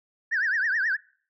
sine tone with vibrato, 1682 Hz, G#6, 22 cents sharp, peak -21 dBFS, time 0.31-0.97 s, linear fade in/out 20 ms, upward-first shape triangle, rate 9.4 Hz, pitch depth 230 cents each way, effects noise-tail reverb RT60 0.5 s tail -24 dB re dry + tanh soft clip ceiling -18 dBFS

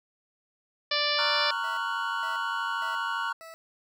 harmonic tone, 587.3 Hz, D5, in tune, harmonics 1 / 2 / 3 / 4 / 5 / 6 / 7 / 8 / 9, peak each -33 / -33 / -33 / -33 / -33 / -33 / -33 / -33 / -33 dBFS, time 0.91-1.51 s, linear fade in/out 5 ms
triangle chord, Gb major seventh, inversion first, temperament just, 925 / 1110 / 1387.5 / 1480 Hz, Bb5 / Db6 / F6 / Gb6, -14 / +2 / -12 / 0 cents, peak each -32 dBFS, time 1.18-3.33 s, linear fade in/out 10 ms
sine tone with pitch glide, 2960 to 2928 Hz, F#7 to F#7, 0 to -19 cents, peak -40 dBFS, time 1.51-3.3 s, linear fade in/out 10 ms, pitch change -19 cents, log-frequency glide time 2.53-3.14 s
20% pulse tone bursts, 654 Hz, E5, 14 cents flat, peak -38 dBFS, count 4, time 1.64-3.54 s, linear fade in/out 0 ms, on 130 ms, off 460 ms
effects none

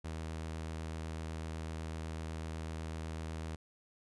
sawtooth tone with vibrato, 80 Hz, D#2, 49 cents sharp, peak -35 dBFS, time 0.04-3.56 s, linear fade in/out 10 ms, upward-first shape square, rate 8 Hz, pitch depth 9 cents each way, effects resampled to 24000 Hz

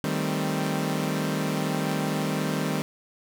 sawtooth chord, A half-diminished seventh, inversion second, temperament equal, 155.56 / 196 / 220 / 261.6 Hz, Eb3 / G3 / A3 / C4, 0 / 0 / 0 / 0 cents, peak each -25 / -26 / -30 / -27 dBFS, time 0.04-2.82 s, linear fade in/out 0 ms, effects none

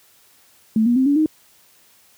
sine tone with pitch steps, 220 / 239.9 / 261.6 / 285.3 / 311.1 Hz, A3 / A#3 / C4 / C#4 / D#4, 0 / +50 / 0 / +50 / 0 cents, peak -13 dBFS, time 0.76-1.26 s, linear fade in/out 2 ms, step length 100 ms, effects white hiss -54 dBFS RMS until 2.17 s + high-pass 60 Hz 12 dB/octave

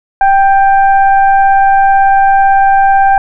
sine tone with frequency modulation, 784 Hz, G5, in tune, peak -4 dBFS, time 0.21-3.18 s, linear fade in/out 2 ms, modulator 793 Hz, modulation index 0.58, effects none

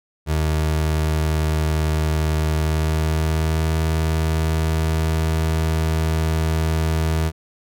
30% pulse tone with pitch glide, 77.78 to 79.83 Hz, D#2 to D#2, 0 to +45 cents, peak -15 dBFS, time 0.26-7.32 s, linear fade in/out 50 ms, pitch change +45 cents, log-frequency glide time 2.54-3.76 s, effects none

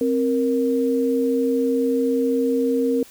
sine tone pair together, 263.6 / 468.1 Hz, C4 / A#4, +13 / +7 cents, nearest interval minor seventh, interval 994 cents, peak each -20 dBFS, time 0.01-3.03 s, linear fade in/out 2 ms, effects white hiss -47 dBFS RMS until 3.1 s

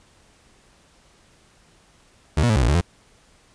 30% pulse tone with pitch steps, 76.8 / 120.4 / 108.1 / 67.9 / 56.7 / 73.7 / 86.6 Hz, D#2 / B2 / A2 / C#2 / A#1 / D2 / F2, -22 / -44 / -30 / -35 / -47 / +7 / -14 cents, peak -13 dBFS, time 2.37-2.811 s, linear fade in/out 5 ms, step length 63 ms, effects pink hiss -56 dBFS RMS until 3.54 s + resampled to 22050 Hz

